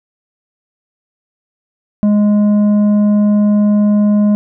sine tone with tanh clipping, 207.7 Hz, G#3, in tune, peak -9 dBFS, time 2.03-4.35 s, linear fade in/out 0 ms, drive 7 dB, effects none

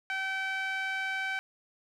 sawtooth tone with band-pass filter, 769 Hz, G5, 33 cents flat, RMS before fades -33 dBFS, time 0.1-1.39 s, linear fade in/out 0 ms, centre 1900 Hz, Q 3.4, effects none

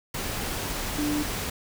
sine tone in noise, 296.2 Hz, D4, 15 cents sharp, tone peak -25 dBFS, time 0.98-1.23 s, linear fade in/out 5 ms, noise pink, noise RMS -31 dBFS, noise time 0.14-1.5 s, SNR +3 dB, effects none

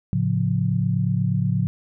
sine chord, A augmented, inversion none, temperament equal with one note detuned, 110 / 138.59 / 177.97 Hz, A2 / C#3 / E#3, 0 / 0 / +33 cents, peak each -23 dBFS, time 0.13-1.67 s, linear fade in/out 0 ms, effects none

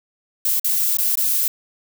violet noise with dropouts, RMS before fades -19 dBFS, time 0.45-1.48 s, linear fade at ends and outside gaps 2 ms, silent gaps 0.597-0.644 / 0.971-0.985 / 1.155-1.173 s, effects none

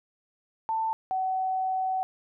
sine tone pair in turn, 890 / 754 Hz, A5 / F#5, +20 / +32 cents, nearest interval minor third, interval 288 cents, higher first, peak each -25 dBFS, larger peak neither, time 0.69-0.93 / 1.11-2.03 s, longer second, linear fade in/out 0 ms, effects none

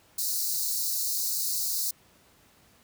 white high-pass noise, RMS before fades -29 dBFS, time 0.18-1.91 s, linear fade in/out 5 ms, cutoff 4000 Hz, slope 96 dB/octave, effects pink hiss -60 dBFS RMS until 2.83 s + high-pass 60 Hz 12 dB/octave

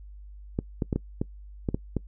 clicks, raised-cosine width 3 ms, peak -13 dBFS, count 8, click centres 0.589 / 0.822 / 0.928 / 0.96 / 1.215 / 1.688 / 1.745 / 1.967 s, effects noise-tail reverb RT60 0.1 s tail -23 dB re dry + added 50 Hz sine -42 dBFS peak until 2.07 s

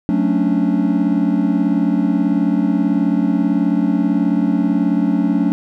triangle chord, D major seventh, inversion first, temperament just, 183.54 / 220.2 / 275.3 / 293.7 Hz, F#3 / A3 / C#4 / D4, -14 / +2 / -12 / 0 cents, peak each -17 dBFS, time 0.09-5.52 s, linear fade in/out 0 ms, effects none

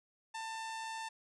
sawtooth tone with amplitude modulation, 893 Hz, A5, 25 cents sharp, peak -35 dBFS, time 0.34-1.09 s, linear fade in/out 10 ms, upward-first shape sine, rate 123 Hz, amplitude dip 25%, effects resampled to 22050 Hz

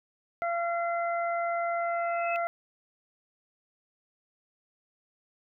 harmonic tone, 684 Hz, F5, 36 cents flat, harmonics 1 / 2 / 3, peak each -28 / -34 / -38 dBFS, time 0.42-2.47 s, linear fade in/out 0 ms
sine tone with exponential growth, 2599 Hz, E7, 25 cents flat, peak -30 dBFS, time 1.8-2.36 s, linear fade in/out 0 ms, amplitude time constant 120 ms
effects none

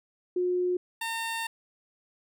sine / 15% pulse tone pair in turn, 360 / 910 Hz, F#4 / A#5, -47 / -42 cents, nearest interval octave + major third, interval 1605 cents, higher second, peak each -24 / -24 dBFS, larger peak neither, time 0.36-0.77 / 1.01-1.47 s, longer second, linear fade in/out 5 ms, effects none

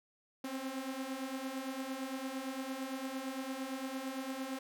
sawtooth beating tone pair, 259.2 / 268 Hz, C4 / C4, -16 / +42 cents, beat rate 8.8 Hz, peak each -39 / -36 dBFS, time 0.44-4.59 s, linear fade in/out 5 ms, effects none

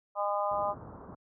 harmonic tone, 203.7 Hz, G#3, 33 cents flat, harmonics 3 / 4 / 5 / 6, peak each -32 / -33 / -34 / -35 dBFS, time 0.15-0.75 s, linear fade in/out 50 ms
pink low-pass noise, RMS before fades -45 dBFS, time 0.51-1.15 s, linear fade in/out 5 ms, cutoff 1300 Hz, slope 48 dB/octave
effects high-pass 80 Hz 12 dB/octave

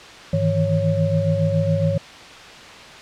sine tone cluster, 101.8 / 156.2 / 163.4 / 553 Hz, G#2 / D#3 / E3 / C#5, -34 / +7 / -15 / -4 cents, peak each -22 dBFS, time 0.33-1.98 s, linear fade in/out 5 ms, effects white hiss -39 dBFS RMS until 3.01 s + low-pass 4000 Hz 12 dB/octave

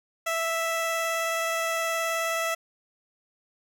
15% pulse tone with vibrato, 659.3 Hz, E5, in tune, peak -19 dBFS, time 0.26-2.55 s, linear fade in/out 10 ms, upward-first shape sine, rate 19 Hz, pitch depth 9 cents each way, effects none

